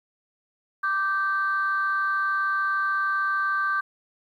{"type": "tone pair together", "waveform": "sine", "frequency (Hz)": [1174.7, 1558.6], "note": ["D6", "G6"], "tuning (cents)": [0, -10], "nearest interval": "perfect fourth", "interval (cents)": 490, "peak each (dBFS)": -24, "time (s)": [0.83, 3.81], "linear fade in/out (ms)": 10, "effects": ["tanh soft clip ceiling -15 dBFS", "10-bit"]}